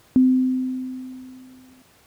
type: tone with exponential decay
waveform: sine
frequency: 257.2 Hz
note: C4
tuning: 30 cents flat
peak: -10 dBFS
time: 0.16-1.82 s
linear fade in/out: 0 ms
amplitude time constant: 360 ms
effects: pink hiss -55 dBFS RMS until 2.06 s + high-pass 60 Hz 12 dB/octave